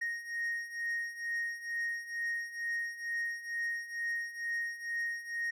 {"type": "beating tone pair", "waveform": "triangle", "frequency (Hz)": [1864.7, 1866.9], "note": ["A#6", "A#6"], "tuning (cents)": [0, 2], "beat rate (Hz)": 2.2, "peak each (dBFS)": [-38, -34], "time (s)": [0.01, 5.51], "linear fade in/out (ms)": 10, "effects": []}